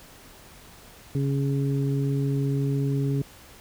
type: harmonic tone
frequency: 138.59 Hz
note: C#3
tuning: in tune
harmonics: 1 / 2 / 3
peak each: -23 / -29 / -33 dBFS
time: 1.15-3.22 s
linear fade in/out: 2 ms
effects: pink hiss -49 dBFS RMS until 3.6 s